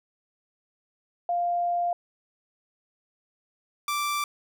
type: tone pair in turn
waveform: sine / sawtooth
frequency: 698.5 / 1171.9 Hz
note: F5 / D6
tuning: 0 / -4 cents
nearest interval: major sixth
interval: 896 cents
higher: second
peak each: -23 / -22 dBFS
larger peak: second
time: 1.29-1.93 / 3.88-4.24 s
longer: first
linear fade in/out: 2 ms
effects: none